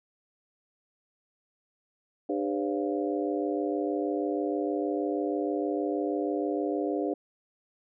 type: harmonic tone with a mistuned harmonic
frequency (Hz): 100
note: G2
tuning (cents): +35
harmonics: 3 / 4 / 5 / 6 / 7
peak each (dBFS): -30 / -32 / -34 / -36 / -37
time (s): 2.29-7.14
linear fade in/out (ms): 5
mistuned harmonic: 6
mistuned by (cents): -100
effects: none